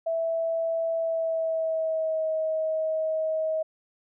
sine tone with pitch glide, 658 to 633.8 Hz, E5 to D#5, -3 to +32 cents, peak -24 dBFS, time 0.06-3.63 s, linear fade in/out 10 ms, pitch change -65 cents, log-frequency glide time 0.97-2.29 s, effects none

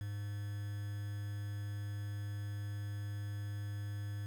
triangle tone with quantisation, 102.2 Hz, G#2, 27 cents flat, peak -36 dBFS, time 0.01-4.26 s, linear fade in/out 0 ms, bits 9, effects none

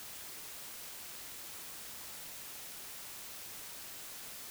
silence, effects white hiss -47 dBFS RMS until 4.5 s

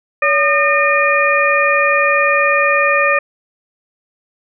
harmonic tone with a mistuned harmonic, 608 Hz, D#5, 40 cents flat, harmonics 1 / 2 / 3 / 4, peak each -16 / -16 / -16 / -16 dBFS, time 0.22-3.19 s, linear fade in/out 5 ms, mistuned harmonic 1, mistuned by -120 cents, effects none

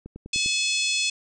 click train, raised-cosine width 3 ms, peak -25 dBFS, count 5, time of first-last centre 0.06-0.461 s, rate 9.98 Hz
harmonic tone, 857 Hz, A5, 46 cents flat, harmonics 3 / 4 / 5 / 6 / 7 / 8 / 9 / 10, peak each -26 / -28 / -30 / -32 / -33 / -34 / -35 / -36 dBFS, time 0.33-1.1 s, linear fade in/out 5 ms
effects none

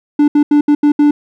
triangle tone bursts at uneven times, 293.7 Hz, D4, in tune, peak -4 dBFS, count 6, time 0.19-0.28 / 0.35-0.43 / 0.51-0.61 / 0.68-0.75 / 0.83-0.92 / 0.99-1.11 s, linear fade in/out 5 ms, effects none

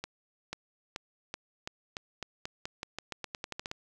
accelerating click train, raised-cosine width 0.2 ms, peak -19 dBFS, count 19, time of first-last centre 0.04-3.714 s, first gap 490 ms, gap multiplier 0.88, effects none

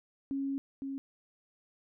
sine tone pair in turn, 274.4 / 272.7 Hz, C#4 / C#4, -17 / -28 cents, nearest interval unison, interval 11 cents, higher first, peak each -31 / -35 dBFS, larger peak first, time 0.31-0.58 / 0.82-0.98 s, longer first, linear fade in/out 0 ms, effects none

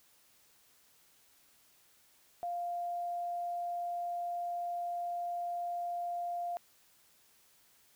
sine tone, 698.5 Hz, F5, in tune, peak -34 dBFS, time 2.43-6.57 s, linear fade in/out 0 ms, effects white hiss -66 dBFS RMS until 7.95 s

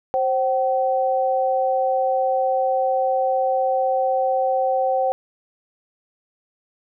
sine tone pair together, 528.3 / 764 Hz, C5 / G5, +17 / -45 cents, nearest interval tritone, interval 638 cents, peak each -20 dBFS, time 0.14-5.12 s, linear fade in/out 0 ms, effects none

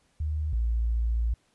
sine tone pair in turn, 76.4 / 57.23 Hz, D#2 / A#1, -31 / -31 cents, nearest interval perfect fourth, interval 500 cents, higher first, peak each -26 / -23 dBFS, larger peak second, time 0.2-0.53 / 0.53-1.34 s, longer second, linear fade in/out 5 ms, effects pink hiss -68 dBFS RMS until 1.54 s + resampled to 24000 Hz

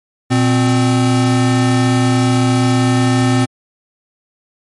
square tone pair together, 120.4 / 258.1 Hz, B2 / C4, -44 / -23 cents, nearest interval octave + minor second, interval 1321 cents, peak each -14 dBFS, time 0.3-3.46 s, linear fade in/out 20 ms, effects MP3 48 kbps

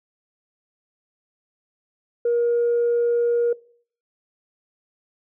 sine tone, 474.2 Hz, A#4, 30 cents sharp, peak -16 dBFS, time 2.25-3.53 s, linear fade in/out 5 ms, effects noise-tail reverb RT60 0.5 s tail -21 dB re dry + tanh soft clip ceiling -14 dBFS

